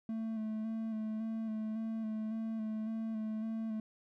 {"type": "tone with vibrato", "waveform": "triangle", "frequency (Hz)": 220.3, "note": "A3", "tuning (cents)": 2, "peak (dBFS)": -33, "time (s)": [0.09, 3.8], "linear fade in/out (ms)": 2, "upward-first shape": "square", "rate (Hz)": 1.8, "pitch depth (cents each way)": 22, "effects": []}